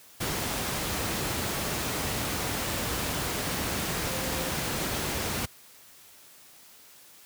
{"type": "tone in noise", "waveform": "sine", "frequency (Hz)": 523.3, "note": "C5", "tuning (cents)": 0, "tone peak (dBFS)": -38, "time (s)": [4.09, 4.5], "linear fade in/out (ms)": 10, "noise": "pink", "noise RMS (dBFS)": -30, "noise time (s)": [0.2, 5.46], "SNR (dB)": -11, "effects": ["white hiss -53 dBFS RMS until 7.25 s", "high-pass 60 Hz 12 dB/octave"]}